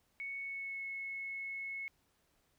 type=tone with pitch glide; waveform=sine; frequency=2217 to 2190 Hz; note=C#7 to C#7; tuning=0 to -22 cents; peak=-39 dBFS; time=0.2-1.88 s; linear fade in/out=0 ms; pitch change=-22 cents; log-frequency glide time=0.39-0.84 s; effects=pink hiss -75 dBFS RMS until 2.58 s